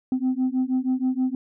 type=beating tone pair; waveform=sine; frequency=254.5 / 260.8 Hz; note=C4 / C4; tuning=-48 / -5 cents; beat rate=6.3 Hz; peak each=-22 dBFS; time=0.12-1.35 s; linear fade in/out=2 ms; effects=tanh soft clip ceiling -17 dBFS